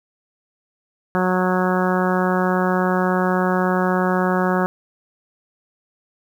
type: harmonic tone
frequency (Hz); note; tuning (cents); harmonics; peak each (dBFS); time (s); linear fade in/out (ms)
183.5; F#3; -14; 1 / 2 / 3 / 4 / 5 / 6 / 7 / 8 / 9; -20 / -23 / -25 / -26 / -27 / -28 / -28 / -29 / -30; 1.15-4.66; 0
effects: 8-bit